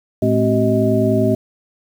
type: tone cluster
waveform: sine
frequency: 111.5 / 215 / 265.1 / 381.9 / 629 Hz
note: A2 / A3 / C4 / G4 / D#5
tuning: +23 / -40 / +23 / -45 / +19 cents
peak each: -19 dBFS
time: 0.22-1.35 s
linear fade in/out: 5 ms
effects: 7-bit